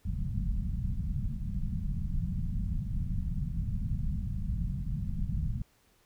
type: low-pass noise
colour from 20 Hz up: pink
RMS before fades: -32 dBFS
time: 0.05-5.62 s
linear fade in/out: 5 ms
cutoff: 200 Hz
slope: 48 dB/octave
effects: pink hiss -67 dBFS RMS until 6.05 s